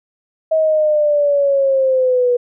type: linear sweep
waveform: sine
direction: down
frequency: 640 to 484.6 Hz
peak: -11 dBFS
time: 0.51-2.37 s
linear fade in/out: 10 ms
effects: none